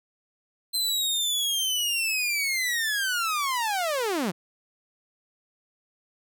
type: linear sweep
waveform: sawtooth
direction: down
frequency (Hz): 4117 to 156.2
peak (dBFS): -21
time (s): 0.73-4.32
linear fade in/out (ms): 20
effects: none